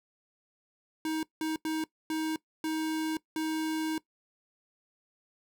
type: tone bursts at uneven times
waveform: square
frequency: 315.7 Hz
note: D#4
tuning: 25 cents sharp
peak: -30 dBFS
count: 6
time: 1.05-1.23 / 1.41-1.56 / 1.65-1.84 / 2.1-2.36 / 2.64-3.17 / 3.36-3.98 s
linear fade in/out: 2 ms
effects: noise-tail reverb RT60 0.1 s tail -20 dB re dry